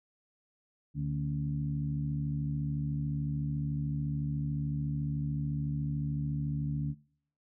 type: harmonic tone with a mistuned harmonic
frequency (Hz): 73.8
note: D2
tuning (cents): +9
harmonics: 1 / 2 / 3 / 4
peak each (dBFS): -41 / -31 / -42 / -41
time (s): 0.94-6.95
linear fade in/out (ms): 50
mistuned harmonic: 4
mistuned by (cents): -96
effects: noise-tail reverb RT60 0.6 s tail -23 dB re dry